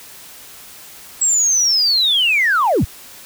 sine linear sweep, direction down, 7750 to 32.53 Hz, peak -11 dBFS, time 1.21-2.85 s, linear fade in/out 10 ms, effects tanh soft clip ceiling -8 dBFS + white hiss -39 dBFS RMS until 3.25 s

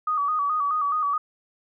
sine tone with vibrato, 1190 Hz, D6, 22 cents sharp, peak -21 dBFS, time 0.07-1.18 s, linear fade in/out 5 ms, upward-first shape square, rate 4.7 Hz, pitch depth 72 cents each way, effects none

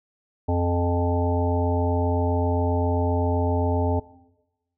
harmonic tone with a mistuned harmonic, 87.6 Hz, F2, 6 cents sharp, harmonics 1 / 3 / 5 / 7 / 9 / 10, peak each -22 / -27 / -29 / -30 / -32 / -32 dBFS, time 0.48-4 s, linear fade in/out 10 ms, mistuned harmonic 5, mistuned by -27 cents, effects noise-tail reverb RT60 1.0 s tail -19 dB re dry

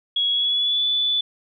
sine tone with pitch glide, 3334 to 3474 Hz, G#7 to A7, +6 to -23 cents, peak -18 dBFS, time 0.16-1.21 s, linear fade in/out 5 ms, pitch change +71 cents, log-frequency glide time 0.31-0.85 s, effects none

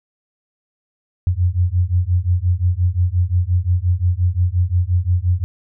sine beating tone pair, 86.7 / 92.4 Hz, F2 / F#2, -12 / -2 cents, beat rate 5.7 Hz, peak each -17 dBFS, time 1.27-5.44 s, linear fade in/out 0 ms, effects none

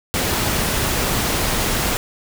pink noise, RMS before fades -20 dBFS, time 0.14-1.97 s, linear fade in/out 0 ms, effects none

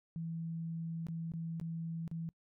sine tone with dropouts, 164.81 Hz, E3, in tune, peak -37 dBFS, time 0.16-2.29 s, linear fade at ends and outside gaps 0 ms, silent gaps 1.068-1.085 / 1.319-1.337 / 1.599-1.613 / 2.078-2.114 s, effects noise-tail reverb RT60 0.1 s tail -25 dB re dry

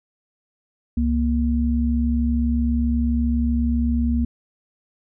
sine tone pair together, 68.4 / 236 Hz, C#2 / A#3, -23 / +22 cents, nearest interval octave + major sixth, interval 2145 cents, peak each -20 dBFS, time 0.97-4.25 s, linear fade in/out 5 ms, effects none

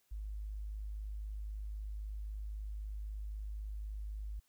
sine tone, 51.91 Hz, G#1, in tune, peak -39 dBFS, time 0.11-4.4 s, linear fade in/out 10 ms, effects white hiss -75 dBFS RMS until 4.48 s

